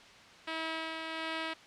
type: tone with tremolo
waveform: 5% pulse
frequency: 322.3 Hz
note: E4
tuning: 39 cents flat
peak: -22 dBFS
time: 0.47-1.54 s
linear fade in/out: 10 ms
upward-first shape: sine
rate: 1.4 Hz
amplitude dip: 35%
effects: white hiss -54 dBFS RMS until 1.66 s + low-pass 4000 Hz 12 dB/octave